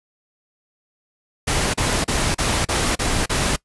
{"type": "noise bursts", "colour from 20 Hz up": "pink", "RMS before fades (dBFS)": -20, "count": 7, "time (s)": [1.47, 3.564], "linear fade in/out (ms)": 10, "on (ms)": 270, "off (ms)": 34, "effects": ["noise-tail reverb RT60 0.1 s tail -22 dB re dry", "resampled to 24000 Hz"]}